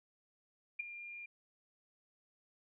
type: tone with ADSR envelope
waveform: sine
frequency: 2401 Hz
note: D7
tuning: 38 cents sharp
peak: -32 dBFS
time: 0.79-1.26 s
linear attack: 10 ms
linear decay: 11 ms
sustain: -13 dB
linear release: 6 ms
effects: none